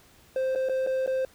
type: tone with dropouts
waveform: triangle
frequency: 523.3 Hz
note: C5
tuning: in tune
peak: -22 dBFS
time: 0.36-1.25 s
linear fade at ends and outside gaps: 2 ms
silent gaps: 0.551-0.557 / 0.688-0.695 / 0.865-0.871 / 1.063-1.075 s
effects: pink hiss -57 dBFS RMS until 1.34 s